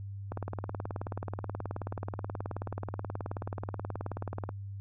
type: click train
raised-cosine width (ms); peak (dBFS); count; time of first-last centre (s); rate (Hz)
1; -22; 79; 0.32-4.491; 18.7
effects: added 99 Hz sine -38 dBFS peak until 4.8 s